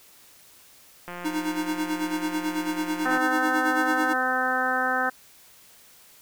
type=click train; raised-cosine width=0.5 ms; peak=-22 dBFS; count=370; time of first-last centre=1.08-3.177 s; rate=176 Hz
type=tone with tremolo; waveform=square; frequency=309.2 Hz; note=D#4; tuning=11 cents flat; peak=-24 dBFS; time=1.24-4.14 s; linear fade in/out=20 ms; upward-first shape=sine; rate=9.1 Hz; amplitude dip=70%
type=harmonic tone; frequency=256.4 Hz; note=C4; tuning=35 cents flat; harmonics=1 / 2 / 3 / 4 / 5 / 6 / 7; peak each=-34 / -32 / -28 / -34 / -29 / -26 / -32 dBFS; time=3.05-5.1 s; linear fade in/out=10 ms
effects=white hiss -53 dBFS RMS until 6.21 s